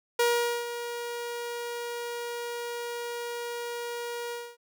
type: tone with ADSR envelope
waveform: sawtooth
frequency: 475.9 Hz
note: A#4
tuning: 36 cents sharp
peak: -17 dBFS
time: 0.19-4.57 s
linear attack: 6 ms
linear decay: 450 ms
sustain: -12 dB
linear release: 250 ms
effects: none